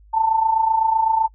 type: tone with amplitude modulation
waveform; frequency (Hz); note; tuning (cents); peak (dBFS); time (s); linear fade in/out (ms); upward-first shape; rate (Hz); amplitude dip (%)
sine; 890; A5; +20; -12; 0.13-1.28; 20; sine; 27.9; 65
effects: noise-tail reverb RT60 0.1 s tail -25 dB re dry + added 51 Hz sine -46 dBFS peak until 1.34 s